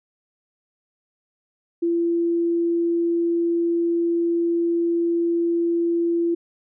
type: tone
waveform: sine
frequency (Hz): 339.4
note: F4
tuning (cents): -49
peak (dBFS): -18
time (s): 1.82-6.35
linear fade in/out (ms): 10
effects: none